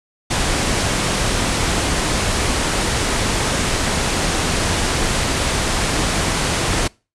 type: low-pass noise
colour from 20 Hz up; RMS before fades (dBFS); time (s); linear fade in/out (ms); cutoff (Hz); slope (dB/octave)
pink; -19; 0.3-6.88; 10; 10000; 48
effects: noise-tail reverb RT60 0.3 s tail -25 dB re dry